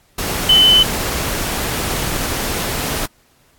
sine tone in noise, 3030 Hz, F#7, 40 cents sharp, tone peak -7 dBFS, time 0.49-0.83 s, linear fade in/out 5 ms, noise pink, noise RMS -21 dBFS, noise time 0.18-3.06 s, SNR +11 dB, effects pink hiss -55 dBFS RMS until 3.58 s + AAC 64 kbps

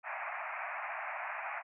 pink band-pass noise, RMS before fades -40 dBFS, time 0.03-1.63 s, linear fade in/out 50 ms, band 630 to 2500 Hz, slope 96 dB/octave, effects none

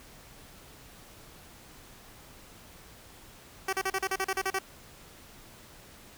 10% pulse tone bursts, 383 Hz, G4, 40 cents flat, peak -19 dBFS, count 11, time 3.68-4.589 s, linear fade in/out 5 ms, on 49 ms, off 37 ms, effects pink hiss -52 dBFS RMS until 6.17 s

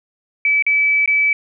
sine tone with dropouts, 2300 Hz, D7, 37 cents flat, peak -12 dBFS, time 0.45-1.33 s, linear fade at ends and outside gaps 2 ms, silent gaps 0.624-0.665 / 1.06-1.076 s, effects none

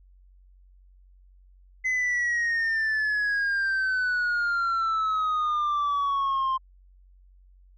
sine exponential sweep, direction down, 2041 to 1046.5 Hz, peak -20 dBFS, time 1.84-6.58 s, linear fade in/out 20 ms, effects tanh soft clip ceiling -22 dBFS + added 46 Hz sine -52 dBFS peak until 7.77 s

